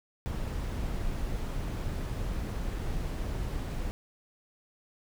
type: noise with dropouts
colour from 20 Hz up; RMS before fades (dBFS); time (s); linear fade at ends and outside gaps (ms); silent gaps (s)
brown; -33; 0.26-3.91; 0; 2.787-2.792
effects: none